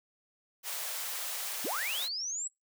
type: high-pass noise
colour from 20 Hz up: white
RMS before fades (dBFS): -37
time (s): 0.63-2.09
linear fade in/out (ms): 50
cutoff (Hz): 490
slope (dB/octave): 48
type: linear sweep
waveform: sine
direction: up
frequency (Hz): 165.6 to 7902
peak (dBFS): -33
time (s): 1.64-2.48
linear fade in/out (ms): 10
effects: noise-tail reverb RT60 0.2 s tail -26 dB re dry